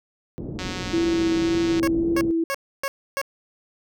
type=low-pass noise; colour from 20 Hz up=white; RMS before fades=-32 dBFS; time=0.38-2.31 s; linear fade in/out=0 ms; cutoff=380 Hz; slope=24 dB/octave
type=click train; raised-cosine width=0.2 ms; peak=-15 dBFS; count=223; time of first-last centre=0.59-1.797 s; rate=184 Hz
type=tone with vibrato; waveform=sine; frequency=332.5 Hz; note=E4; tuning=15 cents sharp; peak=-19 dBFS; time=0.93-2.44 s; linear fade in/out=5 ms; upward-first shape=triangle; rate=1.9 Hz; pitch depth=18 cents each way
type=tone bursts; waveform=15% pulse; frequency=550 Hz; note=C#5; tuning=14 cents flat; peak=-17 dBFS; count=5; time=1.83-3.215 s; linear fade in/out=0 ms; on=45 ms; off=290 ms
effects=none